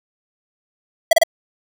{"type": "tone bursts", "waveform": "square", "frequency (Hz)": 659.3, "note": "E5", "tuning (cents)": 0, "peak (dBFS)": -9, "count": 3, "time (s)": [1.11, 1.235], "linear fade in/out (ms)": 5, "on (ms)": 21, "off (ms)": 31, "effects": []}